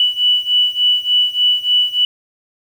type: beating tone pair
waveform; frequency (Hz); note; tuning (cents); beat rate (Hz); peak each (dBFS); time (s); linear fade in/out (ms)
sine; 2960 / 2963.4; F#7 / F#7; 0 / +2; 3.4; -14 / -16; 0-2.05; 2
effects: 7-bit